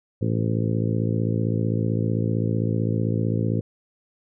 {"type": "harmonic tone with a mistuned harmonic", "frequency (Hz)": 55.6, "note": "A1", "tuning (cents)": 19, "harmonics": [2, 3, 4, 5, 6, 7, 8, 9], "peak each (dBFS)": [-23, -27, -29, -31, -33, -34, -35, -36], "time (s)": [0.21, 3.61], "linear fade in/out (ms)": 10, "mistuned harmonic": 9, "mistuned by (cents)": 27, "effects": []}